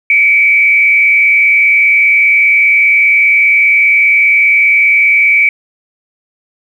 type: tone with frequency modulation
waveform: sine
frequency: 2290 Hz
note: D7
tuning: 44 cents flat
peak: -5 dBFS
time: 0.1-5.49 s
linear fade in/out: 2 ms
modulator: 115 Hz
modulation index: 0.59
effects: 7-bit